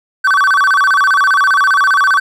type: tone with vibrato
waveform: triangle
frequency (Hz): 1318.5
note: E6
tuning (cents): 0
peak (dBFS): -6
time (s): 0.24-2.2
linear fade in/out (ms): 10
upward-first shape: square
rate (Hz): 15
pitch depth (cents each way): 260
effects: none